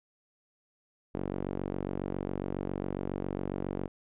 sawtooth tone with band-pass filter, 47.3 Hz, F#1, 39 cents sharp, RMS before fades -35 dBFS, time 1.14-3.88 s, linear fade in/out 10 ms, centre 350 Hz, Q 1.1, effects resampled to 8000 Hz

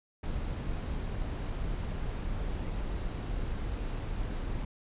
brown noise, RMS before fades -34 dBFS, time 0.23-4.65 s, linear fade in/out 5 ms, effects resampled to 8000 Hz

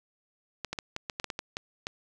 clicks, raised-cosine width 0.2 ms, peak -16 dBFS, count 11, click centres 0.647 / 0.73 / 0.788 / 0.964 / 1.098 / 1.199 / 1.243 / 1.302 / 1.391 / 1.569 / 1.869 s, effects none

